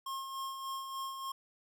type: tone with tremolo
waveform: square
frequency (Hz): 1074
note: C6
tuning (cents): +45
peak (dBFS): -37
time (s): 0.06-1.32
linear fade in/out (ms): 5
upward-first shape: sine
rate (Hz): 3.4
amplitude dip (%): 45
effects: none